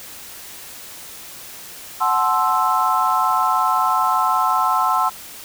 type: chord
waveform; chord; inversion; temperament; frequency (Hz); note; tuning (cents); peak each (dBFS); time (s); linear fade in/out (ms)
sine; F# half-diminished seventh; none; equal with one note detuned; 740 / 865.4 / 1046.5 / 1318.5; F#5 / A5 / C6 / E6; 0 / -29 / 0 / 0; -22 / -22 / -19 / -20; 2-5.1; 20
effects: white hiss -37 dBFS RMS until 5.44 s